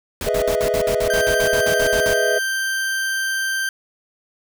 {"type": "noise bursts", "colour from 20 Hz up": "pink", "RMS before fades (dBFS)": -26, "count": 15, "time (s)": [0.21, 2.137], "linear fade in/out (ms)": 2, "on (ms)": 79, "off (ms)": 53}
{"type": "chord", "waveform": "triangle", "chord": "E major seventh", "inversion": "first", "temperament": "equal", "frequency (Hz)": [415.3, 493.9, 622.3, 659.3], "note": ["G#4", "B4", "D#5", "E5"], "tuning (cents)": [0, 0, 0, 0], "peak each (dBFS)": -21, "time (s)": [0.26, 2.39], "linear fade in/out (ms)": 10}
{"type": "tone", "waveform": "40% pulse", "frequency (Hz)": 1568, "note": "G6", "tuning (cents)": 0, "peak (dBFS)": -19, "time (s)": [1.1, 3.69], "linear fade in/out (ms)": 2}
{"effects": []}